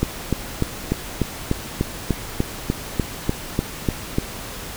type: click train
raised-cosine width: 3 ms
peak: -5 dBFS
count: 15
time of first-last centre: 0.03-4.184 s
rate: 3.37 Hz
effects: pink hiss -33 dBFS RMS until 4.76 s